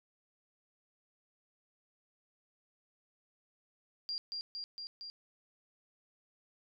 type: tone with echo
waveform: sine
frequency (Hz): 4773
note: D8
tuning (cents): +27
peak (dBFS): -35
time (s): 4.09-4.18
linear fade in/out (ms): 0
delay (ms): 230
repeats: 4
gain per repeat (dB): -2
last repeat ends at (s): 5.1
effects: none